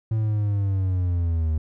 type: linear sweep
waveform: triangle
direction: down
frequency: 111.5 to 77.1 Hz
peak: -18 dBFS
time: 0.11-1.58 s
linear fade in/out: 5 ms
effects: none